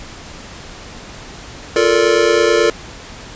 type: chord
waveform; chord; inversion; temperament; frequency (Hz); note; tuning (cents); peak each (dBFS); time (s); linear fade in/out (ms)
square; Bb major seventh; second; just; 349.6 / 437 / 466.2 / 582.7; F4 / A4 / Bb4 / D5; +2 / -12 / 0 / -14; -18 / -16 / -16 / -19; 1.76-2.7; 2
effects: pink hiss -34 dBFS RMS until 3.35 s + resampled to 16000 Hz